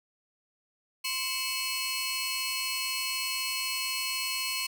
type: tone cluster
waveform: sawtooth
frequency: 1044 / 2248 / 2616 / 2938 / 4273 Hz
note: C6 / C#7 / E7 / F#7 / C8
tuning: -4 / +24 / -14 / -13 / +36 cents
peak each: -36 / -35 / -32 / -35 / -31 dBFS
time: 1.04-4.67 s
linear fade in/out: 10 ms
effects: none